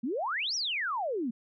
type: exponential two-way sweep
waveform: sine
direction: up then down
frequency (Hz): 215.7 to 5920 to 215.7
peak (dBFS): -29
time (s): 0.03-1.31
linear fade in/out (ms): 10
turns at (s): 0.55
effects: none